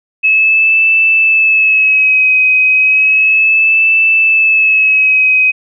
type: tone with vibrato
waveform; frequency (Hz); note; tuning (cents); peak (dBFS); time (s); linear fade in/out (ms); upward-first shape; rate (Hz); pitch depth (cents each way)
sine; 2581; E7; -37; -6; 0.23-5.52; 20; sine; 0.33; 40
effects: none